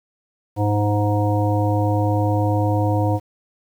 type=harmonic tone; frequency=103.83 Hz; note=G#2; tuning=in tune; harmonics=1 / 3 / 5 / 7 / 9; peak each=-18 / -23 / -25 / -26 / -28 dBFS; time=0.56-3.2 s; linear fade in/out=50 ms; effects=8-bit